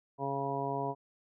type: harmonic tone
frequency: 138.3 Hz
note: C#3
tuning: 4 cents flat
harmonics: 1 / 2 / 3 / 4 / 5 / 6 / 7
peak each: -40 / -41 / -38 / -43 / -37 / -45 / -37 dBFS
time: 0.18-0.95 s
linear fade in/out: 50 ms
effects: none